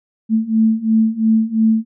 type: beating tone pair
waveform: sine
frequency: 220 / 222.9 Hz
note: A3 / A3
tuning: 0 / +23 cents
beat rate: 2.9 Hz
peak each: -16 / -14 dBFS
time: 0.29-1.85 s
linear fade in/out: 50 ms
effects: none